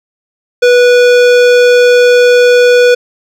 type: tone with hard clipping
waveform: sine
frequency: 490 Hz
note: B4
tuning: 14 cents flat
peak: -5 dBFS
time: 0.62-2.95 s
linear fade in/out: 10 ms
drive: 17 dB
effects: none